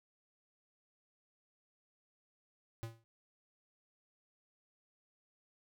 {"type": "tone with exponential decay", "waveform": "square", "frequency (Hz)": 114, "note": "A#2", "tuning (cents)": -38, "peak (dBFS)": -37, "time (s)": [2.83, 3.04], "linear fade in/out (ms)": 0, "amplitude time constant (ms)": 45, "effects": []}